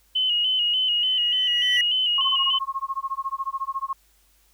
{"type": "tone with vibrato", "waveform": "sine", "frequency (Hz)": 2960, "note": "F#7", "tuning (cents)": 0, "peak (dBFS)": -19, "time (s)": [0.15, 2.59], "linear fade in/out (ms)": 10, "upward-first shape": "square", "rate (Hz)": 3.4, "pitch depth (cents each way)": 46}
{"type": "tone with exponential growth", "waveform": "triangle", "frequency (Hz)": 1951, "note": "B6", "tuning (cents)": -22, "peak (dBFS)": -17, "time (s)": [0.98, 1.81], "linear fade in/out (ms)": 2, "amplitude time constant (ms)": 180}
{"type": "tone with tremolo", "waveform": "sine", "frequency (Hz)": 1082, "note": "C#6", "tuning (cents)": -42, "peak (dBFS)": -22, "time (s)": [2.18, 3.93], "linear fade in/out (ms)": 2, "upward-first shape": "sine", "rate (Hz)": 14, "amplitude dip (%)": 100}
{"effects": ["added 50 Hz sine -62 dBFS peak until 4.53 s", "white hiss -62 dBFS RMS until 4.53 s"]}